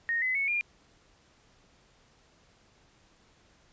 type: tone with pitch steps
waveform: sine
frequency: 1857 / 2025 / 2208 / 2408 Hz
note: A#6 / B6 / C#7 / D7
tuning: -7 / +43 / -7 / +43 cents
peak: -26 dBFS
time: 0.09-0.61 s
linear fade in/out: 0 ms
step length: 130 ms
effects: pink hiss -63 dBFS RMS until 3.72 s + resampled to 16000 Hz